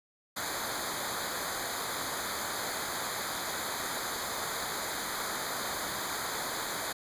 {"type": "noise with comb filter", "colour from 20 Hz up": "pink", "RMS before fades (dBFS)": -35, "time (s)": [0.36, 6.93], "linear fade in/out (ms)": 10, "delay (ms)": 0.36, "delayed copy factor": -0.95, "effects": ["resampled to 32000 Hz"]}